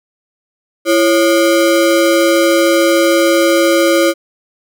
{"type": "ring-modulated tone", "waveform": "square", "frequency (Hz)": 443.4, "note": "A4", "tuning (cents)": 13, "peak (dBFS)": -6, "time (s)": [0.85, 4.14], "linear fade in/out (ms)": 50, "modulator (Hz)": 107, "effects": []}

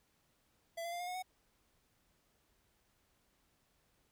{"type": "tone with pitch steps", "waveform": "square", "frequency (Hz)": [670, 683.7, 697.6, 711.9, 726.4, 741.3], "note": ["E5", "F5", "F5", "F5", "F#5", "F#5"], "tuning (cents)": [28, -37, -2, 33, -32, 3], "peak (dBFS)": -40, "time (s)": [0.77, 1.226], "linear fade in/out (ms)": 10, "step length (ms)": 76, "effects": ["pink hiss -75 dBFS RMS until 4.11 s"]}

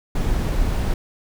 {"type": "noise", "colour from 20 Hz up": "brown", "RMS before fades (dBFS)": -20, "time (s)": [0.15, 0.94], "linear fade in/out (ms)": 5, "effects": []}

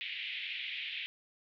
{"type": "band-pass noise", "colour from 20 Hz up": "pink", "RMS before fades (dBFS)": -40, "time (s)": [0.01, 1.06], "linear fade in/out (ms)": 0, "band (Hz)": [2100, 3500], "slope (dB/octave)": 48, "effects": []}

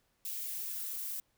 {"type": "noise with high-pass filter sweep", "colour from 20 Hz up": "violet", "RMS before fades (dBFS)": -39, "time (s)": [0.25, 1.2], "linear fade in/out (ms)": 2, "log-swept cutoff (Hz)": [2500, 740], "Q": 1.5, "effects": ["pink hiss -75 dBFS RMS until 1.37 s"]}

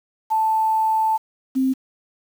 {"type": "tone pair in turn", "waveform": "sine", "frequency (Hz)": [880, 262.8], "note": ["A5", "C4"], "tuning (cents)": [0, 8], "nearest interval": "octave + major sixth", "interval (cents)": 2092, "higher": "first", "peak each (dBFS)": -16, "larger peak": "neither", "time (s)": [[0.3, 1.18], [1.55, 1.74]], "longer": "first", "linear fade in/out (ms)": 20, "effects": ["7-bit"]}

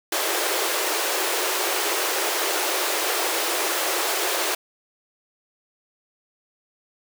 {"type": "high-pass noise", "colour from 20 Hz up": "pink", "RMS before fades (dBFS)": -24, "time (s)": [0.12, 4.55], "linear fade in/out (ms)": 5, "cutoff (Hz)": 330, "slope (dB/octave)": 96, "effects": []}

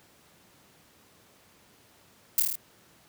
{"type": "noise with echo", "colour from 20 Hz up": "violet", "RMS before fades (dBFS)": -21, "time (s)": [2.38, 2.4], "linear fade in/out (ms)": 2, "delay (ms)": 26, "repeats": 6, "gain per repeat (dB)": -2, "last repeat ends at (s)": 2.556, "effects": ["pink hiss -59 dBFS RMS until 3.08 s", "high-pass 100 Hz 12 dB/octave"]}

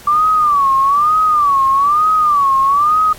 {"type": "tone with vibrato", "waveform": "sine", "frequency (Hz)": 1165, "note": "D6", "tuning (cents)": -14, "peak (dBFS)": -9, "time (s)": [0.07, 3.13], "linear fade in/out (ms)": 5, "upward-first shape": "sine", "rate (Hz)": 1.1, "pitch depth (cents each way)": 140, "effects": ["pink hiss -37 dBFS RMS until 3.18 s", "AAC 64 kbps"]}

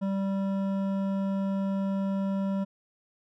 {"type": "tone with hard clipping", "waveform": "sine", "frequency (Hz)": 195, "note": "G3", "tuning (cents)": -9, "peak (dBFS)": -28, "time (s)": [0.01, 2.65], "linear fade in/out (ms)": 20, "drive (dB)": 11, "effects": []}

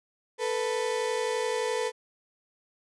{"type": "tone pair together", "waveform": "35% pulse", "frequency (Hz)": [442.3, 493.9], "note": ["A4", "B4"], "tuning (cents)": [9, 0], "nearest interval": "major second", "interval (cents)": 191, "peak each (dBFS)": -28, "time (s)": [0.38, 1.92], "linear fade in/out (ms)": 50, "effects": ["resampled to 24000 Hz"]}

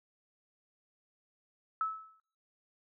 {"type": "tone with exponential decay", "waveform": "sine", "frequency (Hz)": 1302, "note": "E6", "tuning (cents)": -22, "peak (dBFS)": -27, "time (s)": [1.81, 2.2], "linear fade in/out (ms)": 1, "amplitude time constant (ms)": 84, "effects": ["noise-tail reverb RT60 0.6 s tail -26 dB re dry"]}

